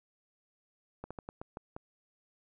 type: slowing click train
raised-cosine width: 1 ms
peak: -27 dBFS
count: 7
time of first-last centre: 1.04-1.765 s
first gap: 66 ms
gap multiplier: 1.24
effects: none